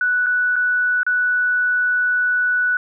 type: tone with dropouts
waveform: sine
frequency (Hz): 1480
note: F#6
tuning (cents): 0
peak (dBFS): -15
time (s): 0.01-2.77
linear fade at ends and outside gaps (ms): 2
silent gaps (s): 0.262-0.266 / 0.558-0.563 / 1.032-1.065
effects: none